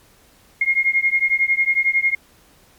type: beating tone pair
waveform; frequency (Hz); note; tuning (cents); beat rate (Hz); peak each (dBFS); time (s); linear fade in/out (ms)
sine; 2136 / 2147; C7 / C7; +35 / +44; 11; -18; 0.61-2.15; 5
effects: pink hiss -53 dBFS RMS until 2.78 s + MP3 96 kbps